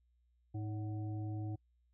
harmonic tone with a mistuned harmonic, 106.2 Hz, G#2, 39 cents sharp, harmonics 1 / 3 / 5 / 7, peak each -38 / -45 / -59 / -54 dBFS, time 0.54-1.56 s, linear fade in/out 10 ms, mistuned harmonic 5, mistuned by +94 cents, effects noise-tail reverb RT60 0.1 s tail -26 dB re dry + added 60 Hz sine -70 dBFS peak until 1.93 s

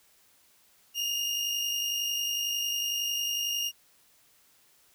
30% pulse tone pair together, 2830 / 2881 Hz, F7 / F#7, +22 / -47 cents, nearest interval unison, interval 31 cents, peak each -26 / -35 dBFS, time 0.94-3.72 s, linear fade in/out 50 ms, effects white hiss -63 dBFS RMS until 4.94 s

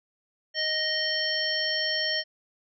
harmonic tone with a mistuned harmonic, 622.3 Hz, D#5, in tune, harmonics 1 / 3 / 5 / 7 / 9, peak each -34 / -30 / -32 / -34 / -29 dBFS, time 0.54-2.24 s, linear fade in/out 50 ms, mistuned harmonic 9, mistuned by -49 cents, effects none

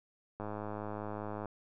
click train, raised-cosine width 1 ms, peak -26 dBFS, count 112, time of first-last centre 0.4-1.457 s, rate 105 Hz, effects none

